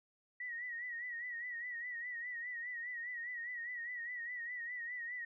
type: tone with vibrato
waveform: sine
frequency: 1922 Hz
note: B6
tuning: 48 cents flat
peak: -40 dBFS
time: 0.4-5.25 s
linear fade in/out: 5 ms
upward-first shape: sine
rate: 4.9 Hz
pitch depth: 70 cents each way
effects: none